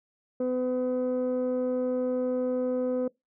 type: tone pair together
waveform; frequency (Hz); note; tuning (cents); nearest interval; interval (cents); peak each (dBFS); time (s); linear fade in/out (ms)
sine; 252.5 / 505; B3 / B4; +39 / +39; octave; 1200; -27 / -25; 0.4-3.08; 5
effects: noise-tail reverb RT60 0.2 s tail -25 dB re dry + tanh soft clip ceiling -22 dBFS